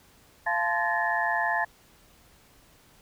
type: tone cluster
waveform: sine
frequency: 691 / 871 / 1033 / 1723 / 1841 Hz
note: F5 / A5 / C6 / A6 / A#6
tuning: -19 / -18 / -22 / -37 / -22 cents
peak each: -30 / -29 / -34 / -28 / -32 dBFS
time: 0.46-1.65 s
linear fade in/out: 10 ms
effects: pink hiss -58 dBFS RMS until 3.01 s